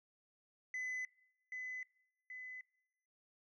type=tone with echo; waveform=sine; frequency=2014 Hz; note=B6; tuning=33 cents sharp; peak=-36 dBFS; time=0.74-1.05 s; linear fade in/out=2 ms; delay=780 ms; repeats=2; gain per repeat=-5 dB; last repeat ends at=2.61 s; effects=noise-tail reverb RT60 0.8 s tail -23 dB re dry + tanh soft clip ceiling -38 dBFS